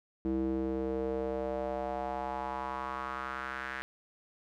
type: tone with band-pass filter sweep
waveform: square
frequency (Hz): 65.41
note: C2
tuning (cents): 0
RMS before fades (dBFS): -35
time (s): 0.25-3.82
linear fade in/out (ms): 0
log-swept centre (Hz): 310 to 1700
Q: 3.4
effects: none